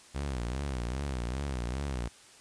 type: tone with vibrato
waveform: sawtooth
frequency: 64.6 Hz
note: C2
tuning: 21 cents flat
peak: -28 dBFS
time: 0.14-2.09 s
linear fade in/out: 20 ms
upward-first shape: sine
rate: 2.5 Hz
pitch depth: 180 cents each way
effects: white hiss -55 dBFS RMS until 2.4 s + resampled to 22050 Hz